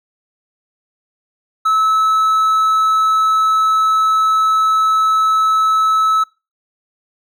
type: tone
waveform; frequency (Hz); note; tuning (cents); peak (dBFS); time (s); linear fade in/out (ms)
triangle; 1300; E6; -24; -9; 1.65-6.24; 10
effects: noise-tail reverb RT60 0.3 s tail -25 dB re dry